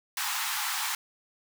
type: high-pass noise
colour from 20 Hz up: pink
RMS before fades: -31 dBFS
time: 0.17-0.95 s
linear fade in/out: 2 ms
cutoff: 790 Hz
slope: 96 dB/octave
effects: none